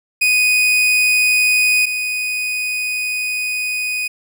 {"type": "tone pair in turn", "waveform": "40% pulse", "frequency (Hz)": [2489, 2489], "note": ["D#7", "D#7"], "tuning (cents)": [0, 0], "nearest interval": "unison", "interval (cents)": 0, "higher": "neither", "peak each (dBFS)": [-11, -18], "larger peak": "first", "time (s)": [[0.21, 1.86], [1.86, 4.08]], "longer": "second", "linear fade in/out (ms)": 10, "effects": []}